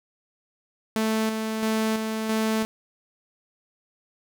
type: tone with tremolo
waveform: sawtooth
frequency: 219.9 Hz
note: A3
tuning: 1 cent flat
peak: -18 dBFS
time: 0.96-2.65 s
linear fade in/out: 0 ms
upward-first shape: square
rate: 1.5 Hz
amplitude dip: 40%
effects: none